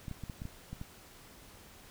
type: clicks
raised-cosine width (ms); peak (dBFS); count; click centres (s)
5; -28; 8; 0.082 / 0.113 / 0.237 / 0.298 / 0.419 / 0.454 / 0.73 / 0.814
effects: pink hiss -55 dBFS RMS until 1.9 s